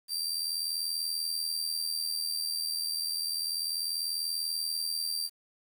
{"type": "tone with amplitude modulation", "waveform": "sawtooth", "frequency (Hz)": 4699, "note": "D8", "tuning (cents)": 0, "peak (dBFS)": -25, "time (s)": [0.08, 5.3], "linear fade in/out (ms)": 50, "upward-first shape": "sine", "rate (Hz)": 80.3, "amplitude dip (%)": 60, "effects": ["9-bit"]}